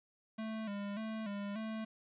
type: tone with vibrato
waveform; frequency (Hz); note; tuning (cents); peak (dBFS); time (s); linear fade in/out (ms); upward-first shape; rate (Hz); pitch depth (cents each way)
square; 210.9; G#3; +27; -39; 0.38-1.85; 10; square; 1.7; 75
effects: resampled to 8000 Hz + 11-bit